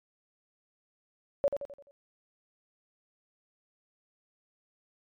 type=tone with echo; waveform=sine; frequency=565 Hz; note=C#5; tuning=33 cents sharp; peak=-21 dBFS; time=1.44-1.48 s; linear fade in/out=0 ms; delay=86 ms; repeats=5; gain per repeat=-7 dB; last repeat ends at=1.91 s; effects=MP3 96 kbps